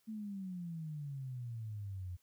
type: exponential sweep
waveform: sine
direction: down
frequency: 223.3 to 87.31 Hz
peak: -40 dBFS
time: 0.07-2.17 s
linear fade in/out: 20 ms
effects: white hiss -75 dBFS RMS until 2.22 s